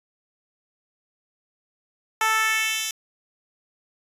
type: tone with high-pass filter sweep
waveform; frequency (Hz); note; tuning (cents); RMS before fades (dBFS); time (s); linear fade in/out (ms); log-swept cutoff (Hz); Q
10% pulse; 440; A4; 0; -23; 2.21-2.91; 2; 920 to 4300; 1.6
effects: resampled to 32000 Hz